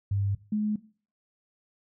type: tone pair in turn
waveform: sine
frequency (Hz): 99.8 / 211.5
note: G2 / G#3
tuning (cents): +32 / +32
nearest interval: octave + minor second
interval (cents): 1300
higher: second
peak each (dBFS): -24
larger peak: neither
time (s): 0.11-0.35 / 0.52-0.76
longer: neither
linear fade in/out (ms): 5
effects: noise-tail reverb RT60 0.4 s tail -18 dB re dry